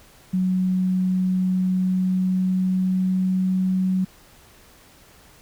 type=tone with pitch glide; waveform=sine; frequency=185 to 186.61 Hz; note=F#3 to F#3; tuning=0 to +15 cents; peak=-18 dBFS; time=0.33-4.05 s; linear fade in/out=10 ms; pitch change=+15 cents; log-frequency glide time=1.64-3.77 s; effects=pink hiss -51 dBFS RMS until 5.41 s